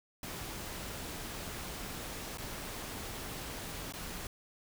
pink noise with dropouts, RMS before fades -42 dBFS, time 0.23-4.27 s, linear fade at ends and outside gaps 2 ms, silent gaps 2.374-2.382 / 3.924-3.936 s, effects none

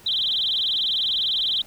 sine tone with vibrato, 3520 Hz, A7, in tune, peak -20 dBFS, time 0.06-1.62 s, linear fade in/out 5 ms, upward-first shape sine, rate 20 Hz, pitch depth 230 cents each way, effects pink hiss -49 dBFS RMS until 1.66 s

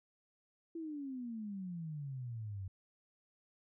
sine exponential sweep, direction down, 337.2 to 92.5 Hz, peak -40 dBFS, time 0.75-2.68 s, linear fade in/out 5 ms, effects none

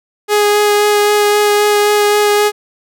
sawtooth tone with vibrato, 415.3 Hz, G#4, in tune, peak -5 dBFS, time 0.28-2.52 s, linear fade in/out 50 ms, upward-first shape sine, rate 3.8 Hz, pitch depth 10 cents each way, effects none

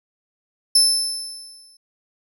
30% pulse tone with exponential decay, 5274 Hz, E8, in tune, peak -6 dBFS, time 0.75-1.77 s, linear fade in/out 5 ms, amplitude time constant 220 ms, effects none

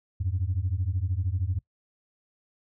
sine beating tone pair, 85.8 / 98.8 Hz, F2 / G2, -30 / +14 cents, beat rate 13 Hz, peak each -27 dBFS, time 0.2-1.59 s, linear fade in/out 10 ms, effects noise-tail reverb RT60 0.1 s tail -22 dB re dry + tanh soft clip ceiling -19 dBFS

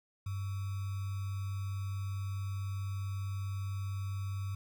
sine tone with sample-and-hold, 97.7 Hz, G2, 5 cents flat, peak -34 dBFS, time 0.26-4.55 s, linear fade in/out 5 ms, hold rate 1225 Hz, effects none

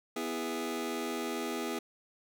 sawtooth chord, E major, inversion second, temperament just, 247.2 / 329.6 / 412 Hz, B3 / E4 / G#4, +2 / 0 / -14 cents, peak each -34 dBFS, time 0.16-1.79 s, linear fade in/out 5 ms, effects none

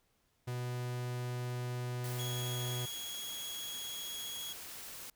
45% pulse tone, 123.47 Hz, B2, in tune, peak -36 dBFS, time 0.47-2.86 s, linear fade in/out 10 ms
white noise, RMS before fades -47 dBFS, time 2.04-5.1 s, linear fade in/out 2 ms
sawtooth tone with vibrato, 3322 Hz, G#7, in tune, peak -38 dBFS, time 2.19-4.53 s, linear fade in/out 5 ms, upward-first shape triangle, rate 15 Hz, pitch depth 12 cents each way
effects pink hiss -75 dBFS RMS until 5.15 s

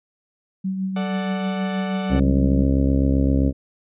sine tone with tremolo, 190.1 Hz, F#3, 47 cents sharp, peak -20 dBFS, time 0.64-2.64 s, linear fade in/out 10 ms, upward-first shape triangle, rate 6.3 Hz, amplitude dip 45%
sawtooth chord, D major, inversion second, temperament equal, 440 / 587.3 / 740 Hz, A4 / D5 / F#5, 0 / 0 / 0 cents, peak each -30 / -27 / -28 dBFS, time 0.96-2.2 s, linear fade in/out 5 ms
harmonic tone, 67.7 Hz, C#2, 40 cents flat, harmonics 1 / 2 / 3 / 4 / 5 / 6 / 7 / 8 / 9, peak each -19 / -23 / -26 / -20 / -33 / -35 / -33 / -31 / -36 dBFS, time 2.09-3.53 s, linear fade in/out 50 ms
effects resampled to 8000 Hz

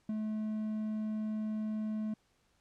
triangle tone with ADSR envelope, 215.6 Hz, A3, 35 cents flat, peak -29 dBFS, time 0.09-2.14 s, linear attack 4 ms, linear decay 15 ms, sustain -2 dB, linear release 5 ms, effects pink hiss -73 dBFS RMS until 2.6 s + low-pass 9000 Hz 12 dB/octave

